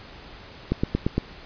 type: click train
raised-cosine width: 3 ms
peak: -8 dBFS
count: 5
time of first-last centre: 0.72-1.18 s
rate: 8.69 Hz
effects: pink hiss -44 dBFS RMS until 1.45 s + resampled to 11025 Hz